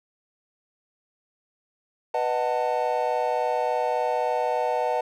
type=chord; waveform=triangle; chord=B dominant seventh; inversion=none; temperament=just; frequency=493.9 / 617.4 / 740.8 / 889 Hz; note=B4 / D#5 / F#5 / A5; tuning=0 / -14 / +2 / +18 cents; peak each=-26 dBFS; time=2.14-5.01 s; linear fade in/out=5 ms; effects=none